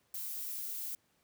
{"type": "noise", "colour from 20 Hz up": "violet", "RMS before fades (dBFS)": -40, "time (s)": [0.14, 0.95], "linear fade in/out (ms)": 2, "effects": ["pink hiss -73 dBFS RMS until 1.23 s", "high-pass 80 Hz 12 dB/octave"]}